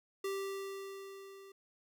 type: tone with level ramp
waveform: square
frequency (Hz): 391.3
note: G4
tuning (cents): -3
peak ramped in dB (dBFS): -35 to -53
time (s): 0.24-1.52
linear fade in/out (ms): 5
effects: none